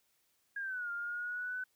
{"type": "exponential two-way sweep", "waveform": "sine", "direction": "down then up", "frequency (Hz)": [1645, 1396.9, 1510], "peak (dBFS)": -36, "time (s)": [0.56, 1.64], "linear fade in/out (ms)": 5, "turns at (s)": 0.91, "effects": ["white hiss -75 dBFS RMS until 1.75 s"]}